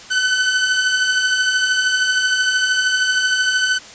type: beating tone pair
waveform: sawtooth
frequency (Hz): 1500 / 1513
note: F#6 / F#6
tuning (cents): +23 / +38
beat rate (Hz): 13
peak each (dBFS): -19 / -12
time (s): 0.1-3.79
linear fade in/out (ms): 20
effects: white hiss -38 dBFS RMS until 3.94 s + resampled to 16000 Hz